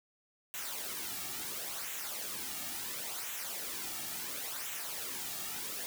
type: noise with flanger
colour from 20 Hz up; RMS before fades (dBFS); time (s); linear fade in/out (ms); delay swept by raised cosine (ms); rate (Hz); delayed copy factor
white; -40; 0.54-5.86; 0; 0.2 to 2; 0.72; -0.6
effects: none